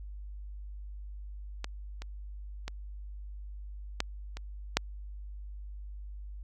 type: clicks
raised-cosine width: 0.2 ms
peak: -18 / -25 / -20 / -11 / -24 / -6 dBFS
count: 6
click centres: 1.644 / 2.02 / 2.68 / 4.004 / 4.37 / 4.77 s
effects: added 50 Hz sine -40 dBFS peak until 6.43 s